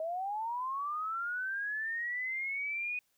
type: linear sweep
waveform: sine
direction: up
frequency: 625 to 2489 Hz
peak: -33 dBFS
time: 0-2.99 s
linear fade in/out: 2 ms
effects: white hiss -75 dBFS RMS until 3.17 s